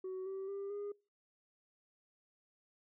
sine tone with pitch steps, 374.6 / 385.6 / 396.9 / 408.5 Hz, F#4 / G4 / G4 / G#4, +21 / -28 / +22 / -29 cents, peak -37 dBFS, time 0.04-0.92 s, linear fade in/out 5 ms, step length 220 ms, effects noise-tail reverb RT60 0.3 s tail -26 dB re dry + tanh soft clip ceiling -38 dBFS

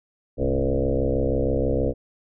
sine tone with frequency modulation, 280 Hz, C#4, 18 cents sharp, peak -19 dBFS, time 0.37-1.94 s, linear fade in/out 50 ms, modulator 66.3 Hz, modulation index 4.4, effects none

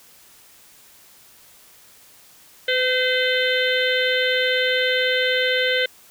harmonic tone with a mistuned harmonic, 513 Hz, C5, 34 cents flat, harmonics 1 / 3 / 4 / 5 / 6 / 7 / 8, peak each -22 / -24 / -24 / -35 / -25 / -27 / -35 dBFS, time 2.68-5.86 s, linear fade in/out 5 ms, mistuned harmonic 1, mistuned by -20 cents, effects white hiss -50 dBFS RMS until 6.1 s

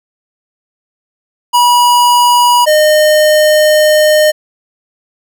square tone pair in turn, 970 / 611.1 Hz, B5 / D#5, -31 / -31 cents, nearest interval minor sixth, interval 800 cents, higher first, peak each -6 dBFS, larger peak neither, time 1.53-2.66 / 2.66-4.32 s, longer second, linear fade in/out 20 ms, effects none

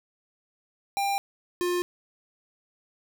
square tone pair in turn, 796 / 354.6 Hz, G5 / F4, +26 / +26 cents, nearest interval octave + major second, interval 1400 cents, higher first, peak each -25 / -25 dBFS, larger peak neither, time 0.97-1.18 / 1.61-1.82 s, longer neither, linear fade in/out 0 ms, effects none

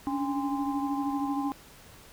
sine tone cluster, 280.9 / 293.8 / 809 / 1038 Hz, C#4 / D4 / G#5 / C6, +23 / +1 / -46 / -14 cents, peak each -29 / -37 / -34 / -37 dBFS, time 0.07-1.52 s, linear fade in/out 0 ms, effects pink hiss -52 dBFS RMS until 2.12 s

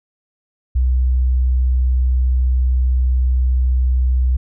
sine tone, 63.2 Hz, B1, 41 cents sharp, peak -12 dBFS, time 0.75-4.37 s, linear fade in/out 10 ms, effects none

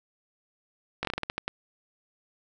slowing click train, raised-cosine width 0.3 ms, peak -13 dBFS, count 10, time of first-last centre 1.03-1.48 s, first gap 19 ms, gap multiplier 1.23, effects none

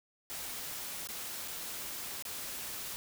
white noise with dropouts, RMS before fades -41 dBFS, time 0.3-2.96 s, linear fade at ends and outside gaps 0 ms, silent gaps 1.072-1.088 / 1.477-1.482 / 2.224-2.252 s, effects none

